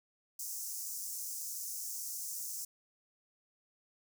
pink high-pass noise, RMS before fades -41 dBFS, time 0.39-2.65 s, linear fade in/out 5 ms, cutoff 5600 Hz, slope 48 dB/octave, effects none

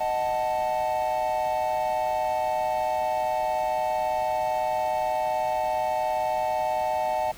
triangle chord, D# diminished, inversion none, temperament equal, 622.3 / 740 / 880 Hz, D#5 / F#5 / A5, 0 / 0 / 0 cents, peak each -26 dBFS, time 0-7.32 s, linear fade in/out 10 ms, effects pink hiss -46 dBFS RMS until 7.37 s

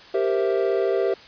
triangle chord, C dominant seventh, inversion second, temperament equal, 392 / 466.2 / 523.3 / 659.3 Hz, G4 / Bb4 / C5 / E5, 0 / 0 / 0 / 0 cents, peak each -20 / -24 / -25 / -25 dBFS, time 0.14-1.14 s, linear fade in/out 5 ms, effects white hiss -45 dBFS RMS until 1.27 s + resampled to 11025 Hz

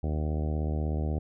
harmonic tone, 76.5 Hz, D#2, 29 cents flat, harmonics 1 / 2 / 3 / 4 / 5 / 6 / 7 / 8 / 9 / 10, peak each -28 / -34 / -38 / -40 / -42 / -44 / -45 / -46 / -47 / -48 dBFS, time 0.03-1.19 s, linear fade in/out 5 ms, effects none

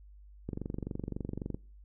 click train, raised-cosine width 3 ms, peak -23 dBFS, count 26, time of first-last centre 0.49-1.545 s, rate 23.7 Hz, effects noise-tail reverb RT60 0.4 s tail -23 dB re dry + added 50 Hz sine -51 dBFS peak until 1.84 s

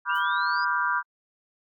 sine chord, G dominant seventh, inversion first, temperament just, 980 / 1176 / 1411.2 / 1568 Hz, B5 / D6 / F6 / G6, -14 / +2 / +18 / 0 cents, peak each -28 dBFS, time 0.05-1.03 s, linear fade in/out 50 ms
sine linear sweep, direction up, 2692 to 4978 Hz, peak -36 dBFS, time 0.09-0.65 s, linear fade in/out 10 ms
violet noise with exponential decay, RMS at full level -44 dBFS, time 0.15-0.29 s, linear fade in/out 5 ms, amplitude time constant 30 ms
effects AAC 64 kbps

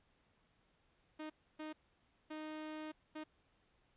sawtooth tone bursts at uneven times, 309.3 Hz, D#4, 10 cents flat, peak -40 dBFS, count 4, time 1.19-1.3 / 1.59-1.73 / 2.3-2.92 / 3.15-3.24 s, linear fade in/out 10 ms, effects pink hiss -75 dBFS RMS until 3.96 s + resampled to 8000 Hz

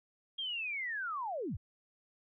sine linear sweep, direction down, 3265 to 51.91 Hz, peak -35 dBFS, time 0.38-1.57 s, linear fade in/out 10 ms, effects none

